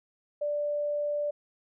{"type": "tone", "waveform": "sine", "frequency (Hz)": 587.3, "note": "D5", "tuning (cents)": 0, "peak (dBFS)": -27, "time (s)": [0.41, 1.31], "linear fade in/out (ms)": 10, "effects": []}